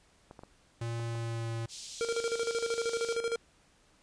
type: clicks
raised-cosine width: 1 ms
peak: -33 dBFS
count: 5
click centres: 0.311 / 0.392 / 0.435 / 0.997 / 1.153 s
type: tone with pitch glide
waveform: square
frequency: 116.4 to 114.8 Hz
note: A#2 to A#2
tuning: -2 to -26 cents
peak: -34 dBFS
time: 0.81-1.66 s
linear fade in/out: 5 ms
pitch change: -24 cents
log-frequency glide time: 1.02-1.5 s
type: band-pass noise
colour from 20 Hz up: white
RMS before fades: -45 dBFS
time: 1.68-3.18 s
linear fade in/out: 50 ms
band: 3400 to 7300 Hz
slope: 24 dB/octave
type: tone with tremolo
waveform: square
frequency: 463.3 Hz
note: A#4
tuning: 11 cents flat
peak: -29 dBFS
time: 2.01-3.36 s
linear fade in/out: 0 ms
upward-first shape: square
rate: 13 Hz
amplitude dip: 65%
effects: pink hiss -65 dBFS RMS until 4.02 s + resampled to 22050 Hz